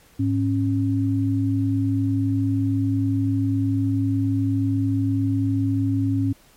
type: tone pair together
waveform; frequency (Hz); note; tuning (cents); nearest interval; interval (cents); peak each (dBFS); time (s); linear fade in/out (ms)
sine; 105.2 / 273.6; G#2 / C#4; +23 / -23; octave + perfect fourth; 1654; -21; 0.19-6.33; 10
effects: pink hiss -54 dBFS RMS until 6.56 s + MP3 64 kbps